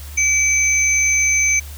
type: tone pair together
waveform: sine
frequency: 2306 / 6171 Hz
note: D7 / G8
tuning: -32 / -28 cents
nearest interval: octave + perfect fourth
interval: 1704 cents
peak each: -16 dBFS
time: 0.17-1.6 s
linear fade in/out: 10 ms
effects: added 73 Hz sine -31 dBFS peak until 1.77 s + white hiss -40 dBFS RMS until 1.77 s